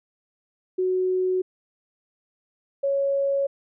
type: tone pair in turn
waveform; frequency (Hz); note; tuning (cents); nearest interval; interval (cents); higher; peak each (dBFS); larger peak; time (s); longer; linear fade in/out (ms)
sine; 370 / 554.4; F#4 / C#5; 0 / 0; perfect fifth; 700; second; -20 / -20; neither; 0.78-1.42 / 2.83-3.47; neither; 10
effects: none